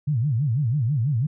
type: tone with vibrato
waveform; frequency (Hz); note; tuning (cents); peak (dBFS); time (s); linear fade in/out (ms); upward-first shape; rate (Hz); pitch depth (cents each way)
sine; 129.8; C3; -13; -19; 0.07-1.27; 10; sine; 6.1; 290
effects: none